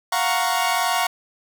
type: chord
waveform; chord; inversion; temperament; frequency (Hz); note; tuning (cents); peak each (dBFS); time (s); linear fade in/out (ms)
sawtooth; Gb major seventh; third; equal; 698.5 / 740 / 932.3 / 1108.7; F5 / Gb5 / Bb5 / Db6; 0 / 0 / 0 / 0; -21; 0.12-1.07; 5
effects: none